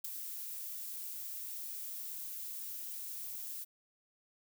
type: noise with ADSR envelope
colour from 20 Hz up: violet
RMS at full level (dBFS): -37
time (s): 0.04-3.65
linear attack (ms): 7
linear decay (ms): 16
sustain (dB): -6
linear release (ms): 22
effects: none